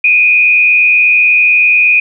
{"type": "tone with frequency modulation", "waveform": "sine", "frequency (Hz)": 2468, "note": "D#7", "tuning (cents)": -15, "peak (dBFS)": -5, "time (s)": [0.04, 2], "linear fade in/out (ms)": 5, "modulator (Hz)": 88.6, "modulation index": 0.77, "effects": []}